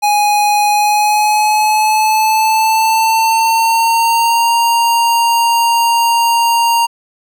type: tone with pitch glide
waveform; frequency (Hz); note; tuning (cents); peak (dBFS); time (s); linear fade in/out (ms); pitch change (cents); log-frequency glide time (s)
square; 830.6 to 932.3; G#5 to A#5; 0 to 0; -10; 0.02-6.87; 20; +200; 0.68-4.53
effects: none